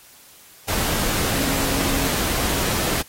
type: tone in noise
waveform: sine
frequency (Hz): 273.8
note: C#4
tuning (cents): -21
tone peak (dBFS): -27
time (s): 1.34-2.08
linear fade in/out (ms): 5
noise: pink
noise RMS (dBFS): -23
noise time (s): 0.68-3.02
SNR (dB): -7
effects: white hiss -48 dBFS RMS until 3.08 s + AAC 48 kbps